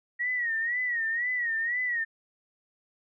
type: tone with vibrato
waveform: sine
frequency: 1896 Hz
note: A#6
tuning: 29 cents sharp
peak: -26 dBFS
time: 0.19-2.05 s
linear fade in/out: 20 ms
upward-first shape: sine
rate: 2 Hz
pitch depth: 100 cents each way
effects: none